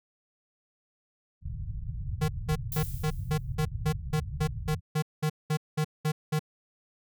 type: low-pass noise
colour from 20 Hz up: white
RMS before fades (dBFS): -35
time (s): 1.41-4.81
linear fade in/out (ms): 50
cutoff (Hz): 140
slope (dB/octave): 48
type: tone bursts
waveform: square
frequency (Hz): 153.8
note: D#3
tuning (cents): -20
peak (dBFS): -25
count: 16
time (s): 2.21-6.394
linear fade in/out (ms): 10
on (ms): 74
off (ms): 200
type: noise with exponential decay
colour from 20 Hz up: violet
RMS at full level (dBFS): -35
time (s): 2.72-3.55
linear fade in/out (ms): 1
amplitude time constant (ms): 180
effects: none